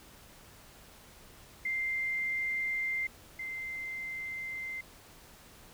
sine tone pair in turn, 2093 / 2081 Hz, C7 / C7, 0 / -10 cents, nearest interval unison, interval 10 cents, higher first, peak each -30 / -36 dBFS, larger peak first, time 1.65-3.07 / 3.39-4.81 s, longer neither, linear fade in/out 5 ms, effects pink hiss -55 dBFS RMS until 5.73 s

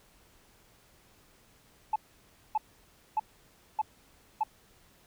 sine tone bursts, 864 Hz, A5, 32 cents flat, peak -23 dBFS, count 5, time 1.93-4.435 s, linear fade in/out 5 ms, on 29 ms, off 590 ms, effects tanh soft clip ceiling -20 dBFS + pink hiss -62 dBFS RMS until 5.06 s

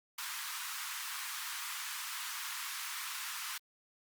pink high-pass noise, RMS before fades -41 dBFS, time 0.18-3.58 s, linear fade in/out 5 ms, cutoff 1000 Hz, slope 48 dB/octave, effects Opus 48 kbps

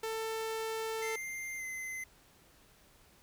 sawtooth tone, 444.8 Hz, A4, 19 cents sharp, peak -31 dBFS, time 0.03-1.16 s, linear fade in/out 5 ms
square tone with pitch glide, 2097 to 2054 Hz, C7 to C7, +3 to -33 cents, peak -39 dBFS, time 1.02-2.04 s, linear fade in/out 5 ms, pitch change -36 cents, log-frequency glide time 1.57-1.63 s
effects pink hiss -63 dBFS RMS until 3.22 s

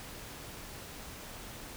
silence, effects pink hiss -46 dBFS RMS until 1.76 s

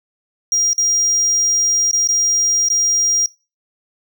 triangle tone with dropouts, 5700 Hz, F8, 34 cents sharp, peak -12 dBFS, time 0.52-3.26 s, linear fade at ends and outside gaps 1 ms, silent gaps 0.732-0.78 / 1.912-1.931 / 2.074-2.088 / 2.686-2.701 s, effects noise-tail reverb RT60 0.3 s tail -21 dB re dry

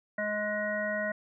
harmonic tone, 210 Hz, G#3, 19 cents sharp, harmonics 1 / 3 / 5 / 7 / 9, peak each -38 / -32 / -44 / -37 / -34 dBFS, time 0.18-1.12 s, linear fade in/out 5 ms, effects none

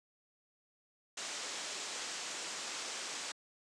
white low-pass noise, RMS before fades -42 dBFS, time 1.17-3.32 s, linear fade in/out 5 ms, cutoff 8000 Hz, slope 48 dB/octave, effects high-pass 300 Hz 12 dB/octave

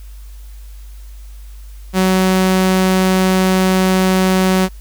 sawtooth tone, 187.2 Hz, F#3, 20 cents sharp, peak -7 dBFS, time 1.93-4.69 s, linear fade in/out 50 ms, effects added 50 Hz sine -31 dBFS peak until 4.8 s + white hiss -49 dBFS RMS until 4.8 s

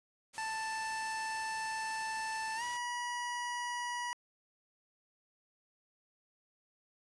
white noise, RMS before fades -49 dBFS, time 0.33-2.78 s, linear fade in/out 20 ms
25% pulse tone with pitch glide, 883 to 968.5 Hz, A5 to B5, +6 to -34 cents, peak -32 dBFS, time 0.38-4.13 s, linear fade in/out 0 ms, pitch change +160 cents, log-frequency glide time 2.56-2.63 s
effects resampled to 22050 Hz

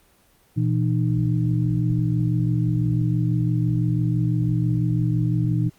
sine tone cluster, 120.2 / 166.2 / 305.5 Hz, B2 / E3 / D#4, -46 / +15 / -32 cents, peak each -20 / -23 / -28 dBFS, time 0.56-5.7 s, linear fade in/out 20 ms, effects pink hiss -58 dBFS RMS until 5.78 s + Opus 24 kbps

